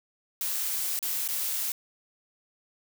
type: noise with dropouts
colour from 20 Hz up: blue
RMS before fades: -30 dBFS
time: 0.41-1.72 s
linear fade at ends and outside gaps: 1 ms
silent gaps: 0.991-1.027 / 1.278-1.287 s
effects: none